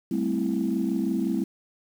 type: chord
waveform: sine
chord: A minor seventh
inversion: third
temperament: equal with one note detuned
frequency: 196 / 221.9 / 261.6 / 329.6 Hz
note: G3 / A3 / C4 / E4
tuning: 0 / +15 / 0 / 0 cents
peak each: -28 dBFS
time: 0.11-1.44 s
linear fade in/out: 5 ms
effects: tanh soft clip ceiling -15 dBFS + 8-bit